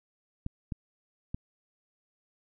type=clicks; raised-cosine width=5 ms; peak=-21 dBFS; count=3; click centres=0.464 / 0.722 / 1.345 s; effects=none